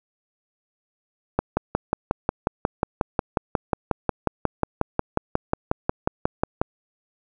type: click train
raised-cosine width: 1 ms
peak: -5 dBFS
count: 30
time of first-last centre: 1.39-6.615 s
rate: 5.55 Hz
effects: none